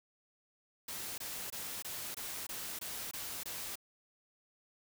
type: noise bursts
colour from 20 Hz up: white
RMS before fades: -42 dBFS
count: 9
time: 0.88-3.756 s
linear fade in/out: 5 ms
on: 300 ms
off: 22 ms
effects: none